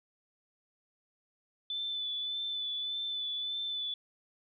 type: tone with vibrato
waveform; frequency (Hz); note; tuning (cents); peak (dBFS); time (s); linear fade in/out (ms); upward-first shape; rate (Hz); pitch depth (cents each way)
sine; 3500; A7; -10; -33; 1.7-3.94; 2; sine; 1.7; 23
effects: none